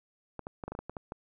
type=clicks; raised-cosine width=1 ms; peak=-24 dBFS; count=10; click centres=0.393 / 0.469 / 0.638 / 0.68 / 0.72 / 0.751 / 0.79 / 0.896 / 0.968 / 1.121 s; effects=none